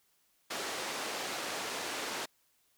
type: band-pass noise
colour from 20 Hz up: pink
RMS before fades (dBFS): -38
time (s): 0.5-2.26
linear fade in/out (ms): 10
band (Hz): 400 to 7900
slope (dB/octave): 12
effects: white hiss -72 dBFS RMS until 2.77 s